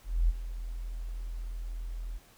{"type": "tone with ADSR envelope", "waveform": "sine", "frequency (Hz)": 41.76, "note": "E1", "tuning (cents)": 23, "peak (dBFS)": -20, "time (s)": [0.04, 2.19], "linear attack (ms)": 250, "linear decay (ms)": 27, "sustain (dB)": -14, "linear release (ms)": 26, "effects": ["pink hiss -59 dBFS RMS until 2.37 s"]}